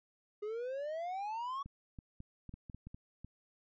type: exponential sweep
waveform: triangle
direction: up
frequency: 409.3 to 1133 Hz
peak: -35 dBFS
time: 0.42-1.63 s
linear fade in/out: 10 ms
type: clicks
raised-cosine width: 5 ms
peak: -35 dBFS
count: 10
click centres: 1.66 / 1.988 / 2.204 / 2.493 / 2.54 / 2.698 / 2.746 / 2.87 / 2.945 / 3.246 s
effects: resampled to 16000 Hz